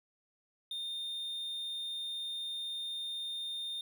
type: tone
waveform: triangle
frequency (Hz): 3638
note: A#7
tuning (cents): -43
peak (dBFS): -35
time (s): 0.71-3.81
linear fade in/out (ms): 2
effects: none